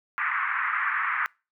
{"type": "band-pass noise", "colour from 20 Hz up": "pink", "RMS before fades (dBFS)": -27, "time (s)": [0.18, 1.26], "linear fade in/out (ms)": 0, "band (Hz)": [1100, 2100], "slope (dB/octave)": 48, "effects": ["noise-tail reverb RT60 0.3 s tail -25 dB re dry"]}